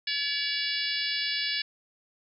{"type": "harmonic tone", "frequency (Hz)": 571, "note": "D5", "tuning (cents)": -49, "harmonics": [3, 4, 5, 6, 7, 8, 9], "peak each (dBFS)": [-35, -35, -35, -35, -35, -35, -35], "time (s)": [0.07, 1.62], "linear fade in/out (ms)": 5, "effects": []}